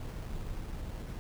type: noise with sample-and-hold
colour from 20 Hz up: brown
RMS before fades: -39 dBFS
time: 0-1.19 s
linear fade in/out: 0 ms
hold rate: 3675 Hz
effects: none